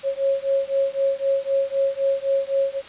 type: beating tone pair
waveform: sine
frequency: 545 / 548.9 Hz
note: C#5 / C#5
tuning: -29 / -17 cents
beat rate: 3.9 Hz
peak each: -22 dBFS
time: 0.03-2.82 s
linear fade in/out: 50 ms
effects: white hiss -42 dBFS RMS until 2.88 s + resampled to 8000 Hz